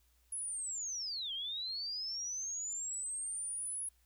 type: linear two-way sweep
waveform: sine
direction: down then up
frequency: 10548 to 3098 to 10548 Hz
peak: -37 dBFS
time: 0.32-3.89 s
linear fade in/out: 5 ms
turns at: 1.33 s
effects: added 60 Hz sine -69 dBFS peak until 4.05 s + white hiss -74 dBFS RMS until 4.05 s